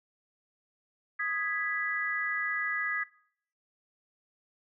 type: chord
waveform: sine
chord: G# minor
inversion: second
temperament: equal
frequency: 1244.5 / 1661.2 / 1975.5 Hz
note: D#6 / G#6 / B6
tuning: 0 / 0 / 0 cents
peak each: -37 / -32 / -33 dBFS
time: 1.19-3.04 s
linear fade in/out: 10 ms
effects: noise-tail reverb RT60 0.6 s tail -20 dB re dry